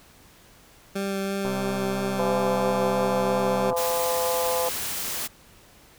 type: tone with vibrato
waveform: 20% pulse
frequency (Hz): 196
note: G3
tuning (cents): 0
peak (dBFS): -21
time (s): 0.95-3.71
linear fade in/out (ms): 10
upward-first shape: sine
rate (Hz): 3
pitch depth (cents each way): 9
type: click train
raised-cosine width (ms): 1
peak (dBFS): -19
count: 295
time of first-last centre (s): 1.45-3.729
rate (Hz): 129
type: harmonic tone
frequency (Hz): 170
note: F3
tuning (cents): -46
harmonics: 3 / 4 / 5 / 6 / 7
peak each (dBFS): -25 / -31 / -31 / -33 / -38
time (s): 2.19-4.69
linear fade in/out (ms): 2
type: noise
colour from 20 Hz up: white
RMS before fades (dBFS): -30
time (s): 3.76-5.28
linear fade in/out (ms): 20
effects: pink hiss -53 dBFS RMS until 5.98 s